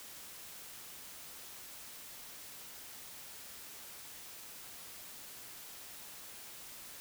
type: silence
effects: white hiss -50 dBFS RMS until 7 s